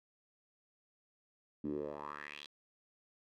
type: tone with band-pass filter sweep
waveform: 10% pulse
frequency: 73.42 Hz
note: D2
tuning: in tune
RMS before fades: -43 dBFS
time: 1.64-2.47 s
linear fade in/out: 5 ms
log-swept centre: 250 to 3900 Hz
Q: 3.9
effects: none